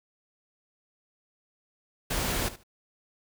pink noise with echo, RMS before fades -29 dBFS, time 2.1-2.49 s, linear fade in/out 10 ms, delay 73 ms, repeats 2, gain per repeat -15 dB, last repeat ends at 2.636 s, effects none

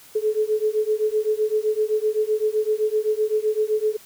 sine beating tone pair, 426 / 433.8 Hz, G#4 / A4, +44 / -25 cents, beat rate 7.8 Hz, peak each -22 / -22 dBFS, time 0.15-3.97 s, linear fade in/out 10 ms, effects white hiss -48 dBFS RMS until 4.05 s

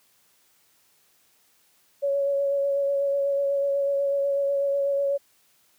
sine tone with vibrato, 559 Hz, C#5, 14 cents sharp, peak -21 dBFS, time 2.02-5.18 s, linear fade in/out 20 ms, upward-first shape sine, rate 8.1 Hz, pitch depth 16 cents each way, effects white hiss -63 dBFS RMS until 5.78 s + high-pass 80 Hz 12 dB/octave

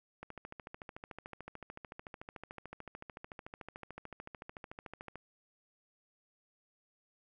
click train, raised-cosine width 0.5 ms, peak -30 dBFS, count 68, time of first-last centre 0.23-5.156 s, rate 13.6 Hz, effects none

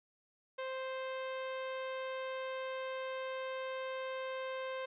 sawtooth tone, 523.3 Hz, C5, in tune, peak -34 dBFS, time 0.58-4.86 s, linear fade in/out 10 ms, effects resampled to 8000 Hz

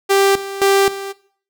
sawtooth tone with tremolo, 393.3 Hz, G4, 6 cents sharp, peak -7 dBFS, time 0.09-1.13 s, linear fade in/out 20 ms, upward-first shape square, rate 1.9 Hz, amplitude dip 80%, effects noise-tail reverb RT60 0.5 s tail -18 dB re dry

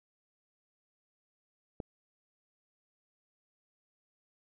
click, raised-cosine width 2 ms, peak -24 dBFS, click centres 1.802 s, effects none

